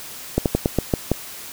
slowing click train, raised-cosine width 2 ms, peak -3 dBFS, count 7, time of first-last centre 0.38-1.116 s, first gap 78 ms, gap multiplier 1.18, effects white hiss -36 dBFS RMS until 1.52 s

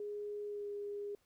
sine tone with pitch glide, 414.1 to 408.6 Hz, G#4 to G#4, -5 to -28 cents, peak -39 dBFS, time 0-1.15 s, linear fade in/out 2 ms, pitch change -23 cents, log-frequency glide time 0.46-0.69 s, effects pink hiss -75 dBFS RMS until 1.25 s

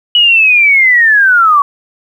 sine linear sweep, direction down, 2944 to 1108.7 Hz, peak -4 dBFS, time 0.15-1.62 s, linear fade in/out 2 ms, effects 7-bit

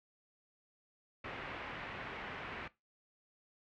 white low-pass noise, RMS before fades -45 dBFS, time 1.24-2.68 s, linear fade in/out 5 ms, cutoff 2400 Hz, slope 24 dB/octave, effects noise-tail reverb RT60 0.2 s tail -18 dB re dry

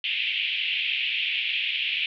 pink band-pass noise, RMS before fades -27 dBFS, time 0.04-2.06 s, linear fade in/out 2 ms, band 2400 to 3200 Hz, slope 48 dB/octave, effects none

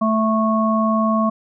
harmonic tone, 220 Hz, A3, in tune, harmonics 1 / 3 / 5, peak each -17 / -22 / -20 dBFS, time 0.01-1.3 s, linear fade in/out 10 ms, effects none

